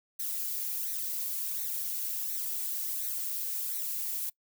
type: noise with flanger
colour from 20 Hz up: violet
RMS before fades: -34 dBFS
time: 0.19-4.3 s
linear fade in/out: 10 ms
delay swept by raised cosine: 0.49 to 2.79 ms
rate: 1.4 Hz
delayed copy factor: +0.75
effects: noise-tail reverb RT60 0.1 s tail -23 dB re dry